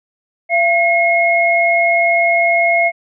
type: tone pair together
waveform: sine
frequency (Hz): 681.2 / 2161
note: F5 / C#7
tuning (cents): -43 / -45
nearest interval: octave + minor sixth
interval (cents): 1998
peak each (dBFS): -13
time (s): 0.49-2.92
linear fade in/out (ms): 50
effects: none